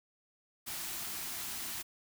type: band-stop noise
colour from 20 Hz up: white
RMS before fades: -40 dBFS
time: 0.66-1.83 s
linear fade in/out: 20 ms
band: 410 to 620 Hz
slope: 96 dB/octave
effects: none